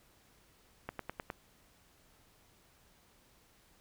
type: click train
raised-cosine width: 0.5 ms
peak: -23 dBFS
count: 5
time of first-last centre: 0.89-1.302 s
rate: 9.72 Hz
effects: pink hiss -66 dBFS RMS until 3.8 s